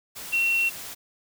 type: tone in noise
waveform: sine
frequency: 2724 Hz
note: F7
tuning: 44 cents flat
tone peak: -20 dBFS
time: 0.32-0.7 s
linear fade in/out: 20 ms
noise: white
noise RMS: -38 dBFS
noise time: 0.15-0.95 s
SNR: +15 dB
effects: none